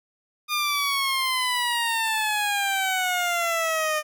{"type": "exponential sweep", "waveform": "15% pulse", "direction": "down", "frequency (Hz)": [1219, 606], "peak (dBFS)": -16, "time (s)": [0.48, 4.03], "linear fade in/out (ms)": 50, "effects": []}